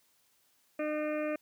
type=harmonic tone; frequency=303.3 Hz; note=D#4; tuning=44 cents flat; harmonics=1 / 2 / 4 / 5 / 6 / 7 / 8 / 9; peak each=-35 / -33 / -44 / -48 / -47 / -50 / -45 / -55 dBFS; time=0.79-1.36 s; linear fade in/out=5 ms; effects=white hiss -70 dBFS RMS until 1.41 s + high-pass 60 Hz 12 dB/octave